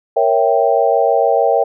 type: chord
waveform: sine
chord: A# diminished seventh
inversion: none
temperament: equal with one note detuned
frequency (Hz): 466.2 / 552.8 / 659.3 / 784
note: A#4 / C#5 / E5 / G5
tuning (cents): 0 / -5 / 0 / 0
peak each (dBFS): -16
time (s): 0.16-1.64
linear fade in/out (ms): 10
effects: none